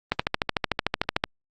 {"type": "click train", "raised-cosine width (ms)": 0.3, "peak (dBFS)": -5, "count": 16, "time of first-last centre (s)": [0.12, 1.239], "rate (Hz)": 13.4, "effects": ["Opus 32 kbps"]}